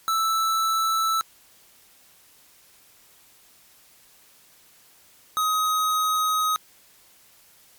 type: tone pair in turn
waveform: square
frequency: 1318.5 / 1260.8 Hz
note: E6 / D#6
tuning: 0 / +23 cents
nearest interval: minor second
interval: 77 cents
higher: first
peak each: -21 dBFS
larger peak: neither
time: 0.08-1.21 / 5.37-6.56 s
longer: second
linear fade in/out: 0 ms
effects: white hiss -55 dBFS RMS until 7.78 s + MP3 96 kbps